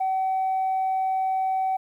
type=tone; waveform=sine; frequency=760 Hz; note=F#5; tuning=46 cents sharp; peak=-20 dBFS; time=0-1.77 s; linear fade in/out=10 ms; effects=tanh soft clip ceiling -19 dBFS + 10-bit